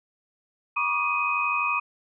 sine tone cluster, 961 / 1121 / 1213 / 2506 Hz, B5 / C#6 / D#6 / D#7, -48 / +19 / -44 / +12 cents, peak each -32 / -29 / -29 / -25 dBFS, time 0.76-1.8 s, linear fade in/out 10 ms, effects none

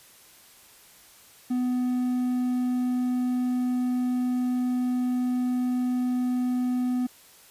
triangle tone, 249.6 Hz, B3, 19 cents sharp, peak -21 dBFS, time 1.5-7.07 s, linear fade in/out 10 ms, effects white hiss -53 dBFS RMS until 7.5 s + resampled to 32000 Hz

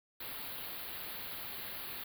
white band-stop noise, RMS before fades -43 dBFS, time 0.2-2.04 s, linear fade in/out 5 ms, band 4600 to 11000 Hz, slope 96 dB/octave, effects none

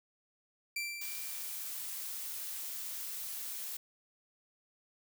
sawtooth tone with exponential decay, 2349 Hz, D7, in tune, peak -30 dBFS, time 0.76-1.82 s, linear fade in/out 5 ms, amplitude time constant 230 ms
blue noise, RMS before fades -41 dBFS, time 1.01-3.77 s, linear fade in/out 5 ms
effects none

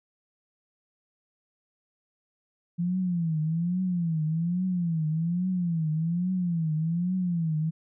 sine tone with vibrato, 169.5 Hz, E3, 49 cents sharp, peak -24 dBFS, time 2.78-7.71 s, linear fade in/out 20 ms, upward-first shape triangle, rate 1.2 Hz, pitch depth 180 cents each way, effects none

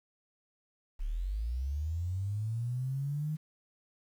sine linear sweep, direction up, 32.7 to 156.7 Hz, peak -31 dBFS, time 0.99-3.37 s, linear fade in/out 20 ms, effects 10-bit

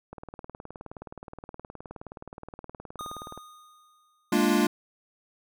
click train, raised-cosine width 1 ms, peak -26 dBFS, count 63, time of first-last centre 0.13-3.376 s, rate 19.1 Hz
square tone with exponential decay, 1232 Hz, D#6, 17 cents flat, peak -35 dBFS, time 2.99-4.47 s, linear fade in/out 2 ms, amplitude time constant 320 ms
square chord, Bb dominant seventh, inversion third, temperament equal, 207.7 / 233.1 / 293.7 / 349.2 Hz, Ab3 / Bb3 / D4 / F4, 0 / 0 / 0 / 0 cents, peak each -27 dBFS, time 4.32-4.67 s, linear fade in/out 5 ms
effects none

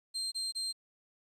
35% pulse tone bursts, 4171 Hz, C8, 6 cents flat, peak -32 dBFS, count 3, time 0.14-0.728 s, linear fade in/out 20 ms, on 180 ms, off 24 ms, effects resampled to 32000 Hz + 11-bit

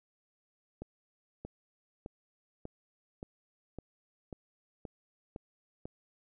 accelerating click train, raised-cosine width 2 ms, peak -28 dBFS, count 10, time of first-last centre 0.82-5.855 s, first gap 630 ms, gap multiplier 0.97, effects none

